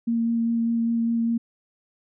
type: tone with vibrato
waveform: sine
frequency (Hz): 231.1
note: A#3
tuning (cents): -15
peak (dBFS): -20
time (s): 0.07-1.38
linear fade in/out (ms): 10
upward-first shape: sine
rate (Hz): 5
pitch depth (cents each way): 10
effects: none